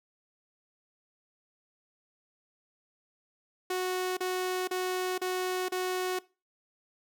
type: tone bursts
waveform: sawtooth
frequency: 368 Hz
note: F#4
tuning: 9 cents flat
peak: -25 dBFS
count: 5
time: 3.7-6.19 s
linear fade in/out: 5 ms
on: 470 ms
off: 35 ms
effects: noise-tail reverb RT60 0.3 s tail -21 dB re dry